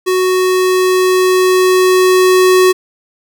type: tone with level ramp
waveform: square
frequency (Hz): 370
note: F#4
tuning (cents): 0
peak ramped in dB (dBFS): -11 to -6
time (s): 0.06-2.73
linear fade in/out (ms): 20
effects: none